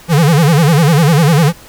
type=tone with vibrato; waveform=square; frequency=155.56 Hz; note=D#3; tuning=in tune; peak=-7 dBFS; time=0.08-1.53 s; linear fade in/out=50 ms; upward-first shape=sine; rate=10 Hz; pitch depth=190 cents each way; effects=pink hiss -38 dBFS RMS until 1.68 s